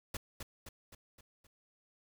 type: noise with echo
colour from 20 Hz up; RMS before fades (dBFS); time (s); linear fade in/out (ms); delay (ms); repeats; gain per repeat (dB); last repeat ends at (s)
pink; -39; 0.14-0.17; 5; 260; 5; -5; 1.47
effects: none